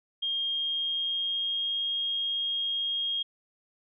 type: tone with pitch glide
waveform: sine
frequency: 3225 to 3251 Hz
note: G7 to G#7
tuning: +48 to -38 cents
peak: -27 dBFS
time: 0.22-3.23 s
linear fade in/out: 10 ms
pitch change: +14 cents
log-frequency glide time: 0.47-1.82 s
effects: none